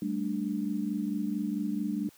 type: chord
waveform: sine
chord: G suspended second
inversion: none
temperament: just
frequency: 196 / 220.5 / 294 Hz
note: G3 / A3 / D4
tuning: 0 / +4 / +2 cents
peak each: -33 dBFS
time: 0.02-2.09 s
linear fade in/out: 2 ms
effects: white hiss -59 dBFS RMS until 2.17 s + high-pass 80 Hz 12 dB/octave